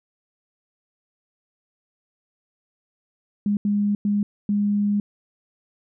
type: tone bursts at uneven times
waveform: sine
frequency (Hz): 205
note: G#3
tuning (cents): -22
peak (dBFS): -18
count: 4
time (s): 3.46-3.57 / 3.65-3.95 / 4.05-4.23 / 4.49-5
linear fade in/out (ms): 2
effects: none